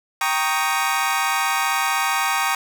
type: chord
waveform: 25% pulse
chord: Eb dominant seventh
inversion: first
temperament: equal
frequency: 784 / 932.3 / 1108.7 / 1244.5 Hz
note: G5 / Bb5 / Db6 / Eb6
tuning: 0 / 0 / 0 / 0 cents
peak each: -21 dBFS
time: 0.21-2.55 s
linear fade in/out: 2 ms
effects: none

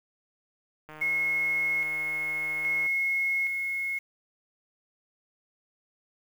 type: click train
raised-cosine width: 0.5 ms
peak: -30 dBFS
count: 305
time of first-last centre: 0.89-2.864 s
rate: 154 Hz
type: tone with tremolo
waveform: sine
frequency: 2170 Hz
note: C#7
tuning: 37 cents flat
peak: -24 dBFS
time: 1.01-3.99 s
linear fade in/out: 10 ms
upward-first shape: square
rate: 0.61 Hz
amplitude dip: 35%
effects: 8-bit

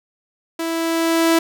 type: tone with level ramp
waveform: sawtooth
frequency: 329.6 Hz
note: E4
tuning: in tune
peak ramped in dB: -18 to -8 dBFS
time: 0.59-1.39 s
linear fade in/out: 5 ms
effects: none

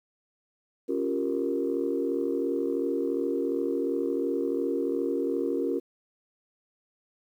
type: chord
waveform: sine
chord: G half-diminished seventh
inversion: second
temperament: equal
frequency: 277.2 / 349.2 / 392 / 466.2 Hz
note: Db4 / F4 / G4 / Bb4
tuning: 0 / 0 / 0 / 0 cents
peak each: -30 / -30 / -32 / -30 dBFS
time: 0.88-5.8 s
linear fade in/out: 20 ms
effects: tanh soft clip ceiling -16 dBFS + 10-bit

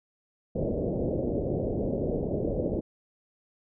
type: low-pass noise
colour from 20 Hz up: white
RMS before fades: -29 dBFS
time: 0.55-2.81 s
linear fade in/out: 10 ms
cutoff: 580 Hz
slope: 48 dB/octave
effects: none

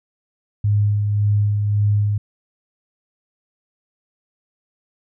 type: tone with tremolo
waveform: sine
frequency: 103.5 Hz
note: G#2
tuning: 5 cents flat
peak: -13 dBFS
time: 0.64-2.18 s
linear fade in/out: 5 ms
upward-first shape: sine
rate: 1.8 Hz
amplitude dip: 35%
effects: none

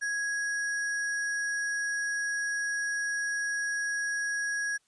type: tone with sample-and-hold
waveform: sine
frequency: 1661.2 Hz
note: G#6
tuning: in tune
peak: -28 dBFS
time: 0.01-4.78 s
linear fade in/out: 20 ms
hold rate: 7350 Hz
effects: white hiss -71 dBFS RMS until 4.87 s + resampled to 22050 Hz

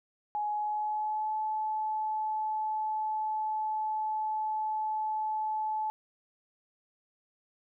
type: tone with pitch glide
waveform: sine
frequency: 839 to 864.1 Hz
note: G#5 to A5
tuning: +17 to -32 cents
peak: -29 dBFS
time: 0.35-5.9 s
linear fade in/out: 0 ms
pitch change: +51 cents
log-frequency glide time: 0.5-1.35 s
effects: none

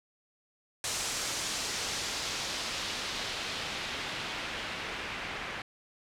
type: noise with low-pass filter sweep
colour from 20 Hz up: white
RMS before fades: -36 dBFS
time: 0.84-5.62 s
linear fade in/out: 2 ms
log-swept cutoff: 7500 to 2200 Hz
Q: 1.1
effects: none

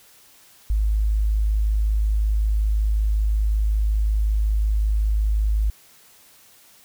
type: tone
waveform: sine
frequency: 52.7 Hz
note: G#1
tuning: 26 cents sharp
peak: -17 dBFS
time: 0.7-5.7 s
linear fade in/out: 0 ms
effects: white hiss -52 dBFS RMS until 6.84 s

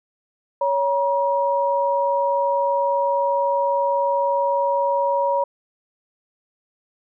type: tone pair together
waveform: sine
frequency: 559 / 954.1 Hz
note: C#5 / A#5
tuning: +14 / +40 cents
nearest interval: major sixth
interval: 926 cents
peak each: -20 dBFS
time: 0.61-5.44 s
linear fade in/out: 5 ms
effects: none

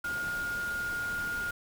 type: tone in noise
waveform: sine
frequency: 1422 Hz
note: F6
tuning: 31 cents sharp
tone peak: -31 dBFS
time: 0.04-1.51 s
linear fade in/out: 5 ms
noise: pink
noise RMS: -43 dBFS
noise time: 0.04-1.51 s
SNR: +9 dB
effects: none

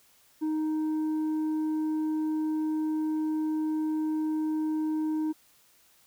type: tone with tanh clipping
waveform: sine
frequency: 311.1 Hz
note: D#4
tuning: in tune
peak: -27 dBFS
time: 0.41-5.33 s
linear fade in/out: 20 ms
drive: 4 dB
effects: white hiss -62 dBFS RMS until 6.06 s

